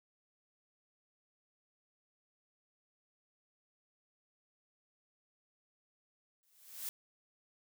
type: noise with exponential growth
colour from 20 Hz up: blue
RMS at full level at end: -38 dBFS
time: 6.43-6.89 s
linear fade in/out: 0 ms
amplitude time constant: 100 ms
effects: none